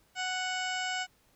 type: harmonic tone with a mistuned harmonic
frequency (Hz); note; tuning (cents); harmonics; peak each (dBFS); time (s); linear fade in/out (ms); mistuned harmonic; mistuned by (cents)
740; F#5; 0; 1 / 2 / 3 / 4 / 5 / 6 / 7 / 8 / 9 / 10; -36 / -36 / -39 / -38 / -50 / -49 / -44 / -52 / -52 / -44; 0.15-1.07; 50; 10; +36
effects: pink hiss -67 dBFS RMS until 1.35 s